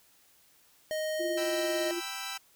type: tone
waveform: square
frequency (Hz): 622.3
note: D#5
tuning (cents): 0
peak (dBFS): -31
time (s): 0.91-1.91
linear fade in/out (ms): 0
type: tone with tremolo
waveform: sine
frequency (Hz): 345.9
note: F4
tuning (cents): -17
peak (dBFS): -30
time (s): 1.19-2.01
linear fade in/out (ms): 20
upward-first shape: triangle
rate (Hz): 18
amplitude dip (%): 50
type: chord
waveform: 10% pulse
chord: E minor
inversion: first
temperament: equal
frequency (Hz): 784 / 987.8 / 1318.5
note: G5 / B5 / E6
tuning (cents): 0 / 0 / 0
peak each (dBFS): -32 / -34 / -31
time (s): 1.37-2.38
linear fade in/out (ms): 10
effects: white hiss -63 dBFS RMS until 2.55 s